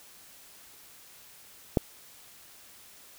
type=click; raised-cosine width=2 ms; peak=-8 dBFS; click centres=1.772 s; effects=white hiss -53 dBFS RMS until 3.18 s